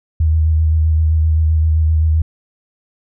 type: tone with vibrato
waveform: sine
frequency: 79 Hz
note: D#2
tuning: 27 cents sharp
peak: -10 dBFS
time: 0.2-2.22 s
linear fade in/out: 5 ms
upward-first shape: square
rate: 7.7 Hz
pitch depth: 21 cents each way
effects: none